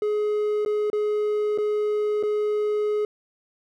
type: tone with dropouts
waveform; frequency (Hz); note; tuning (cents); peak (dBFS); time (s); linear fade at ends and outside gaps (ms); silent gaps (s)
triangle; 420.8; G#4; +23; -19; 0.02-3.05; 2; 0.65-0.66 / 0.901-0.93 / 1.577-1.584 / 2.228-2.234
effects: none